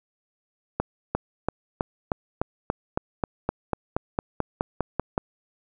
accelerating click train, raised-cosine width 1 ms, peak -9 dBFS, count 18, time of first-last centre 0.8-5.179 s, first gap 350 ms, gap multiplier 0.96, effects none

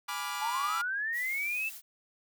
sawtooth chord, G# diminished seventh, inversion none, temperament equal with one note detuned, 830.6 / 987.8 / 1174.7 / 1410.7 Hz, G#5 / B5 / D6 / F6, 0 / 0 / 0 / +17 cents, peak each -38 / -35 / -34 / -37 dBFS, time 0.08-0.82 s, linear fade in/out 10 ms
sine linear sweep, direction up, 830.6 to 2678 Hz, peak -30 dBFS, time 0.41-1.7 s, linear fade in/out 20 ms
blue noise, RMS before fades -45 dBFS, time 1.12-1.82 s, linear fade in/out 50 ms
effects none

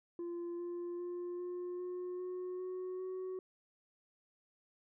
sine tone with pitch steps, 345 / 348.8 / 352.7 / 356.5 / 360.5 / 364.5 / 368.5 / 372.5 Hz, F4 / F4 / F4 / F4 / F#4 / F#4 / F#4 / F#4, -21 / -2 / +17 / +36 / -45 / -26 / -7 / +12 cents, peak -36 dBFS, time 0.19-3.39 s, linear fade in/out 2 ms, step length 400 ms, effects tanh soft clip ceiling -38 dBFS

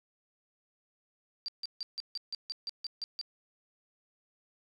sine tone bursts, 4699 Hz, D8, in tune, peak -34 dBFS, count 11, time 1.46-3.213 s, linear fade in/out 0 ms, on 23 ms, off 150 ms, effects none

